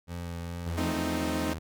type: tone with vibrato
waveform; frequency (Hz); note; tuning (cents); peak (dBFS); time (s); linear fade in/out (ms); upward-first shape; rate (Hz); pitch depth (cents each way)
25% pulse; 85.8; F2; -30; -31; 0.07-0.98; 50; sine; 2.3; 17
type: tone with pitch glide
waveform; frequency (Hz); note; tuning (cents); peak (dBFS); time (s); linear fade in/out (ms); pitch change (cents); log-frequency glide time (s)
sawtooth; 83.4 to 79.91; E2 to D#2; +21 to +47; -31; 0.66-1.59; 10; -74; 1.13-1.23
type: chord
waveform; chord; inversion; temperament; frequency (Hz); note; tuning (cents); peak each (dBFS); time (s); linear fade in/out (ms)
sawtooth; F dominant seventh; none; equal; 174.61 / 220 / 261.6 / 311.1; F3 / A3 / C4 / Eb4; 0 / 0 / 0 / 0; -34 / -32 / -30 / -28; 0.77-1.54; 10
effects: none